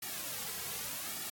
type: noise with flanger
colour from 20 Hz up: white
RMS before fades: -40 dBFS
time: 0.02-1.3 s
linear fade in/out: 5 ms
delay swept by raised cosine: 1.9 to 3.4 ms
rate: 0.85 Hz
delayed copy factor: -0.75
effects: AAC 64 kbps